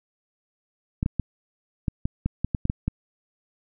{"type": "clicks", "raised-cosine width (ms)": 5, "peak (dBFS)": -11, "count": 11, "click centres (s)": [1.029, 1.061, 1.197, 1.882, 2.055, 2.26, 2.446, 2.548, 2.654, 2.699, 2.88], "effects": []}